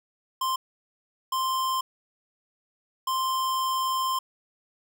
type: tone bursts at uneven times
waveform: square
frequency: 1046.5 Hz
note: C6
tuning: in tune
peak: -25 dBFS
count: 3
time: 0.41-0.56 / 1.32-1.81 / 3.07-4.19 s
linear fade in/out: 5 ms
effects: none